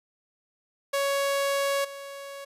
sawtooth tone with level steps, 557 Hz, C#5, 8 cents sharp, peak -20 / -34 dBFS, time 0.93-2.45 s, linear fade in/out 10 ms, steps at 1.84 s, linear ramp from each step 10 ms, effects resampled to 32000 Hz

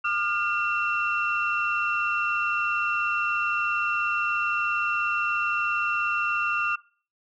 sine tone cluster, 1206 / 1413 / 2714 Hz, D6 / F6 / E7, +46 / +20 / +50 cents, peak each -27 dBFS, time 0.04-6.76 s, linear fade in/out 10 ms, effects noise-tail reverb RT60 0.4 s tail -20 dB re dry + tanh soft clip ceiling -14 dBFS

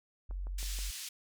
sine tone, 46.25 Hz, F#1, in tune, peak -35 dBFS, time 0.29-0.91 s, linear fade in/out 10 ms
click train, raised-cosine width 1 ms, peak -38 dBFS, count 4, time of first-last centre 0.31-0.788 s, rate 6.27 Hz
white band-pass noise, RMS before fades -43 dBFS, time 0.58-1.09 s, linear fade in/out 5 ms, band 2700 to 8200 Hz, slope 12 dB/octave
effects none

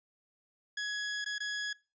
sawtooth tone with dropouts, 1676 Hz, G#6, 15 cents sharp, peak -30 dBFS, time 0.77-1.73 s, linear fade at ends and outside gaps 5 ms, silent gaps 1.245-1.26 / 1.383-1.403 s, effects noise-tail reverb RT60 0.3 s tail -22 dB re dry + resampled to 16000 Hz

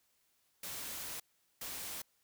white noise bursts at uneven times, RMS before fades -43 dBFS, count 2, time 0.63-1.2 / 1.61-2.02 s, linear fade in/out 5 ms, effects white hiss -75 dBFS RMS until 2.23 s

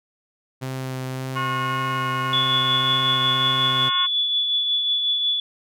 sawtooth tone with vibrato, 130.5 Hz, C3, 4 cents flat, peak -23 dBFS, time 0.61-3.9 s, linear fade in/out 20 ms, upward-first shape sine, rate 1.8 Hz, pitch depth 10 cents each way
harmonic tone, 361.1 Hz, F#4, 42 cents flat, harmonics 3 / 4 / 5 / 6 / 7 / 8, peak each -24 / -30 / -39 / -36 / -42 / -35 dBFS, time 1.35-4.07 s, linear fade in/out 20 ms
sine tone with tremolo, 3438 Hz, A7, 41 cents flat, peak -17 dBFS, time 2.33-5.4 s, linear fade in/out 2 ms, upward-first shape triangle, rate 5.5 Hz, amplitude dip 40%
effects none

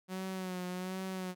sawtooth tone with vibrato, 184.8 Hz, F#3, 2 cents flat, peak -33 dBFS, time 0.08-1.35 s, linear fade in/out 50 ms, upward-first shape sine, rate 1.3 Hz, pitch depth 41 cents each way, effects none

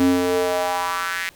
square tone with high-pass filter sweep, 89.2 Hz, F2, 37 cents sharp, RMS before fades -21 dBFS, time 0-1.29 s, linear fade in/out 0 ms, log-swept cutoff 240 to 2000 Hz, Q 3.4, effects pink hiss -50 dBFS RMS until 1.35 s

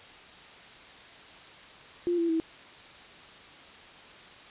sine tone with pitch steps, 348.9 / 336.6 / 324.8 Hz, F4 / E4 / E4, -2 / +36 / -26 cents, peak -24 dBFS, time 2.07-2.4 s, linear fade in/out 0 ms, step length 110 ms, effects white hiss -49 dBFS RMS until 4.5 s + resampled to 8000 Hz

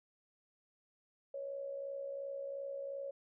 sine tone with amplitude modulation, 554.4 Hz, C#5, in tune, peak -37 dBFS, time 1.34-3.11 s, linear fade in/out 5 ms, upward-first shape sine, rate 62.8 Hz, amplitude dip 55%, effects none

